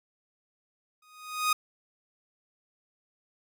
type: tone with exponential growth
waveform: sawtooth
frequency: 1244.5 Hz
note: D#6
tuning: in tune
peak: -17 dBFS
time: 1.02-1.53 s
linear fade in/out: 5 ms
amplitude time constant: 110 ms
effects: none